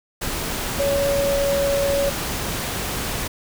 sine tone in noise, 560 Hz, C#5, 18 cents sharp, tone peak -18 dBFS, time 0.79-2.1 s, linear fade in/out 10 ms, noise pink, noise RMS -26 dBFS, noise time 0.21-3.28 s, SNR +5 dB, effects none

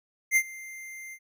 square tone with ADSR envelope, 2093 Hz, C7, in tune, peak -18 dBFS, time 0.31-1.19 s, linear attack 53 ms, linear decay 63 ms, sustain -22 dB, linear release 61 ms, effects none

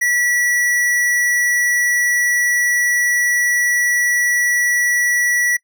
square tone, 1945 Hz, B6, 27 cents flat, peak -15 dBFS, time 0.01-5.57 s, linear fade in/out 10 ms, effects noise-tail reverb RT60 0.1 s tail -23 dB re dry

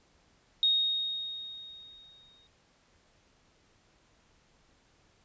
sine tone with exponential decay, 3731 Hz, A#7, 1 cent sharp, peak -21 dBFS, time 0.63-2.47 s, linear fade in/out 1 ms, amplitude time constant 400 ms, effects pink hiss -66 dBFS RMS until 5.24 s + resampled to 16000 Hz

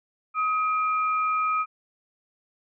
sine tone pair together, 1265 / 2390 Hz, D#6 / D7, +28 / +30 cents, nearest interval major seventh, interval 1102 cents, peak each -22 / -32 dBFS, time 0.34-1.66 s, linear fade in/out 50 ms, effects none

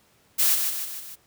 blue noise with echo, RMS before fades -20 dBFS, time 0.38-0.56 s, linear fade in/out 20 ms, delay 150 ms, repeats 4, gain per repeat -5 dB, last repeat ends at 1.16 s, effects pink hiss -61 dBFS RMS until 1.26 s + high-pass 80 Hz 12 dB/octave

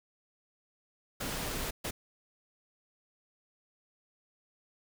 pink noise bursts at uneven times, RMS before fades -36 dBFS, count 2, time 1.2-1.71 / 1.84-1.91 s, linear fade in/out 10 ms, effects none

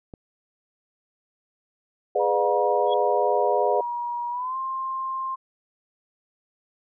click, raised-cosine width 2 ms, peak -26 dBFS, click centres 0.138 s
sine chord, G# diminished seventh, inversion none, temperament just, 415.3 / 498.4 / 598 / 717.6 Hz, G#4 / B4 / D5 / F5, 0 / +16 / +31 / +47 cents, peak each -25 dBFS, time 2.15-3.81 s, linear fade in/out 5 ms
sine tone with pitch glide, 957 to 1055.7 Hz, A#5 to C6, +45 to +15 cents, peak -26 dBFS, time 2.19-5.36 s, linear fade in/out 20 ms, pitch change +170 cents, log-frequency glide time 4.3-4.57 s
sine tone with exponential growth, 3322 Hz, G#7, in tune, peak -28 dBFS, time 2.86-2.94 s, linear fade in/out 5 ms, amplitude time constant 17 ms
effects none

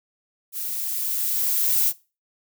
violet noise with level ramp, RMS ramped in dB -30 to -19 dBFS, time 0.52-1.93 s, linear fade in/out 50 ms, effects noise-tail reverb RT60 0.3 s tail -20 dB re dry

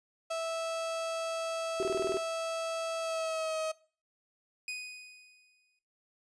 35% pulse tone with pitch glide, 656 to 633.7 Hz, E5 to D#5, -9 to +32 cents, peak -30 dBFS, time 0.3-3.72 s, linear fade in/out 10 ms, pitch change -59 cents, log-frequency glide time 3-3.58 s
sine tone bursts, 383.2 Hz, G4, 39 cents flat, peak -28 dBFS, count 8, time 1.8-2.171 s, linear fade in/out 0 ms, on 28 ms, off 21 ms
sawtooth tone with exponential decay, 2489 Hz, D#7, in tune, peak -31 dBFS, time 4.68-5.79 s, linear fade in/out 2 ms, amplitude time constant 240 ms
effects noise-tail reverb RT60 0.4 s tail -20 dB re dry + resampled to 22050 Hz

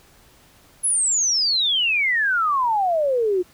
sine exponential sweep, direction down, 10780 to 349.2 Hz, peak -17 dBFS, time 0.83-3.43 s, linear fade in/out 20 ms, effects pink hiss -53 dBFS RMS until 3.53 s

